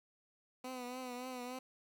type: tone with vibrato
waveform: 15% pulse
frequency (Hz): 251.3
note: B3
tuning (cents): +30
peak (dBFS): -36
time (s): 0.64-1.59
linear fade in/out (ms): 5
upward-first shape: triangle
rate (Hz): 3.5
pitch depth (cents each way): 58
effects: 12-bit